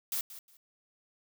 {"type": "noise with echo", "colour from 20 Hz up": "blue", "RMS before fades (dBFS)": -33, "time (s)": [0.12, 0.21], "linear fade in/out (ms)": 2, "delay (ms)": 180, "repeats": 2, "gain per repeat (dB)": -14, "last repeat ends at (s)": 0.57, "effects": []}